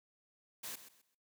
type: noise with echo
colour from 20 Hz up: white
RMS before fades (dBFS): -44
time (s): 0.63-0.76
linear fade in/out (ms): 10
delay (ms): 130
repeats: 3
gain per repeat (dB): -12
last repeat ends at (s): 1.15
effects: noise-tail reverb RT60 0.3 s tail -19 dB re dry + high-pass 150 Hz 12 dB/octave

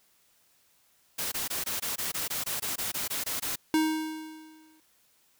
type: noise bursts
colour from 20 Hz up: white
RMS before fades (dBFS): -32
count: 15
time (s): 1.18-3.56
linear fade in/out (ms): 10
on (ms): 140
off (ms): 20
type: tone with exponential decay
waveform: square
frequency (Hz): 314.1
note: D#4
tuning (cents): +16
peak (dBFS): -21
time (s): 3.74-4.8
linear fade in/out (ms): 1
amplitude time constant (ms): 230
effects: white hiss -66 dBFS RMS until 5.39 s

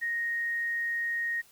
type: tone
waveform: sine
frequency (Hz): 1867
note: A#6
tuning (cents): +2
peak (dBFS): -28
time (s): 0.01-1.42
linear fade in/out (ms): 20
effects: white hiss -59 dBFS RMS until 1.51 s

